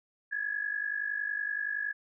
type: tone pair together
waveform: sine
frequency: 1661.2 / 1711.9 Hz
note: G#6 / A6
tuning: 0 / -48 cents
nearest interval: minor second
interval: 52 cents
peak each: -33 / -34 dBFS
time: 0.31-1.93 s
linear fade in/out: 20 ms
effects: none